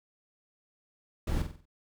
brown noise with echo, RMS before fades -29 dBFS, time 1.27-1.42 s, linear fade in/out 5 ms, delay 47 ms, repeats 5, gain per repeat -7 dB, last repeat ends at 1.655 s, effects none

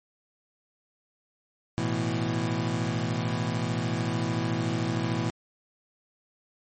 25% pulse chord, A suspended second, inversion none, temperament equal, 110 / 123.47 / 164.81 Hz, A2 / B2 / E3, 0 / 0 / 0 cents, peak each -27 dBFS, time 1.78-5.3 s, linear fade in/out 0 ms, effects MP3 32 kbps

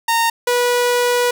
sawtooth tone pair in turn, 921 / 487.9 Hz, A#5 / B4, -21 / -21 cents, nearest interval major seventh, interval 1100 cents, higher first, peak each -10 dBFS, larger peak neither, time 0.08-0.3 / 0.47-1.31 s, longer second, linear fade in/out 5 ms, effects none

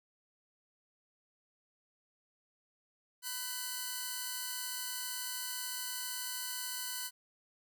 5% pulse tone cluster, 992 / 1507 / 4303 Hz, B5 / F#6 / C8, +7 / +31 / +48 cents, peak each -32 / -29 / -36 dBFS, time 3.22-7.11 s, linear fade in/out 50 ms, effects none

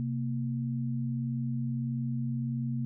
sine tone pair together, 130.81 / 232.4 Hz, C3 / A#3, 0 / -5 cents, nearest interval minor seventh, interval 995 cents, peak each -31 / -33 dBFS, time 0-2.85 s, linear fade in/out 0 ms, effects none

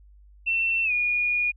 sine tone with pitch glide, 2694 to 2442 Hz, E7 to D#7, +37 to -33 cents, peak -21 dBFS, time 0.46-1.52 s, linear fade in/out 20 ms, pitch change -170 cents, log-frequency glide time 0.84-0.92 s, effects added 50 Hz sine -49 dBFS peak until 1.56 s

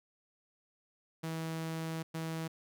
sawtooth tone bursts at uneven times, 162 Hz, E3, 30 cents flat, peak -32 dBFS, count 2, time 1.23-2.03 / 2.14-2.48 s, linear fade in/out 10 ms, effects none

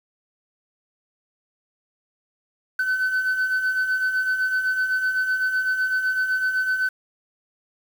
sine beating tone pair, 1510 / 1517.9 Hz, F#6 / F#6, +35 / +44 cents, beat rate 7.9 Hz, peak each -26 / -19 dBFS, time 2.79-6.89 s, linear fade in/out 5 ms, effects tanh soft clip ceiling -17 dBFS + 7-bit

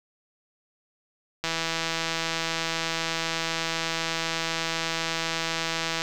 click train, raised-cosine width 0.2 ms, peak -10 dBFS, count 752, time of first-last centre 1.44-6.019 s, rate 164 Hz, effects 8-bit

